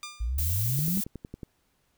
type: tone with exponential decay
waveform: 10% pulse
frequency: 1200 Hz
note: D6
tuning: 37 cents sharp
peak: -26 dBFS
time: 0.03-0.4 s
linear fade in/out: 1 ms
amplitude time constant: 79 ms
type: exponential sweep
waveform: sine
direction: up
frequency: 52.5 to 207.7 Hz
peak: -26 dBFS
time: 0.2-1.01 s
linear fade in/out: 10 ms
type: noise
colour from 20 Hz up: violet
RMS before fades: -31 dBFS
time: 0.38-1.04 s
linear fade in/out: 5 ms
type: click train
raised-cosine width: 3 ms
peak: -25 dBFS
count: 8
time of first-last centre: 0.79-1.432 s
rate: 10.9 Hz
effects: pink hiss -71 dBFS RMS until 1.97 s